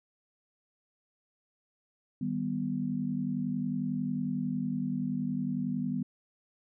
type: chord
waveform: sine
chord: Eb augmented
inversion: none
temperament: equal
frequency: 155.56 / 196 / 246.9 Hz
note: Eb3 / G3 / B3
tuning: 0 / 0 / 0 cents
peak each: -36 / -34 / -32 dBFS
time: 2.21-6.03 s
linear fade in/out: 5 ms
effects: none